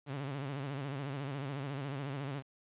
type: tone with vibrato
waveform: sawtooth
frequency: 138.59 Hz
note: C#3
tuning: in tune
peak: -33 dBFS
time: 0.06-2.43 s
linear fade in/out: 50 ms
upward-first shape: sine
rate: 14 Hz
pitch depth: 100 cents each way
effects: resampled to 8000 Hz + 10-bit